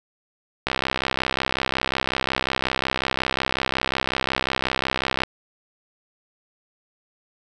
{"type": "click train", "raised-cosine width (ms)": 0.3, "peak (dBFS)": -5, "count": 300, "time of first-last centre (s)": [0.67, 5.235], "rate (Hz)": 65.5, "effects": []}